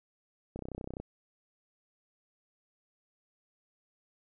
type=click train; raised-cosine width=2 ms; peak=-26 dBFS; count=15; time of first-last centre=0.56-1 s; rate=31.8 Hz; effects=none